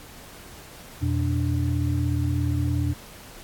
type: tone cluster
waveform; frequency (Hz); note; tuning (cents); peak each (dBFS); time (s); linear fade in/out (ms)
sine; 85.3 / 122.3 / 293; F2 / B2 / D4; -40 / -16 / -4; -24 / -25 / -29; 1.01-2.94; 20
effects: pink hiss -45 dBFS RMS until 3.43 s + AAC 64 kbps